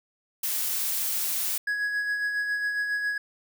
blue noise, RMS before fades -28 dBFS, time 0.43-1.58 s, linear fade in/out 5 ms
triangle tone with tremolo, 1669 Hz, G#6, 8 cents sharp, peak -22 dBFS, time 1.67-3.18 s, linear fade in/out 5 ms, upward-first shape sine, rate 7.3 Hz, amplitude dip 40%
effects none

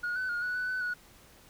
sine tone with pitch steps, 1441 / 1509 / 1428 / 1474 / 1491 / 1506 / 1462 Hz, F#6 / F#6 / F6 / F#6 / F#6 / F#6 / F#6, -46 / +34 / +38 / -7 / +13 / +30 / -21 cents, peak -28 dBFS, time 0.03-0.94 s, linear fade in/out 10 ms, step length 130 ms, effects tanh soft clip ceiling -28 dBFS + pink hiss -57 dBFS RMS until 1.49 s

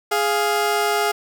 20% pulse tone pair together, 415.5 / 697.7 Hz, G#4 / F5, +1 / -2 cents, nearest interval major sixth, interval 897 cents, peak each -15 / -17 dBFS, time 0.11-1.12 s, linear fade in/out 10 ms, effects none

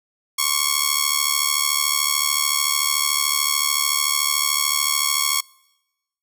5% pulse ring-modulated tone, 1102 Hz, C#6, 11 cents flat, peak -3 dBFS, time 0.38-5.41 s, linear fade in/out 10 ms, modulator 36.8 Hz, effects noise-tail reverb RT60 1.0 s tail -26 dB re dry

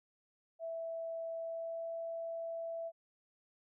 sine tone with pitch glide, 659.3 to 663.5 Hz, E5 to E5, 0 to +11 cents, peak -38 dBFS, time 0.59-2.92 s, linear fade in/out 50 ms, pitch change +11 cents, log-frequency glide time 1.37-1.91 s, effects none

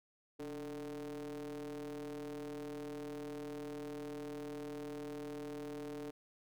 square ring-modulated tone, 77.2 Hz, D#2, 13 cents flat, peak -40 dBFS, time 0.39-6.11 s, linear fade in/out 10 ms, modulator 366 Hz, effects none

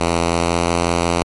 5% pulse tone with pitch glide, 84.7 to 85.68 Hz, E2 to F2, +48 to -33 cents, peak -4 dBFS, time 0-1.23 s, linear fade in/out 5 ms, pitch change +19 cents, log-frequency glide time 0.19-0.69 s, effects MP3 48 kbps

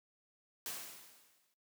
white noise with exponential decay, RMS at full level -40 dBFS, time 0.66-1.54 s, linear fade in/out 1 ms, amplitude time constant 190 ms, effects noise-tail reverb RT60 0.2 s tail -19 dB re dry + high-pass 150 Hz 12 dB/octave

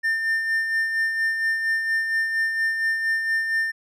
triangle tone with tremolo, 1800 Hz, A6, 39 cents sharp, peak -17 dBFS, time 0.03-3.72 s, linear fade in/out 20 ms, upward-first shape sine, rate 4.3 Hz, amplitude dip 45%, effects none

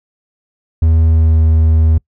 triangle tone with pitch glide, 80.7 to 79.73 Hz, E2 to D#2, -36 to +43 cents, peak -5 dBFS, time 0.82-1.98 s, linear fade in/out 5 ms, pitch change -21 cents, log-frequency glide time 1.04-1.41 s, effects noise-tail reverb RT60 0.1 s tail -25 dB re dry

